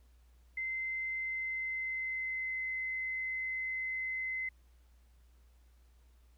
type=tone with pitch glide; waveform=sine; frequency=2071 to 2052 Hz; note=C7 to C7; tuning=-18 to -34 cents; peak=-34 dBFS; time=0.57-4.49 s; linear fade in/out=5 ms; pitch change=-16 cents; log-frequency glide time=1.13-2.63 s; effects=added 60 Hz sine -60 dBFS peak until 6.37 s + pink hiss -74 dBFS RMS until 6.37 s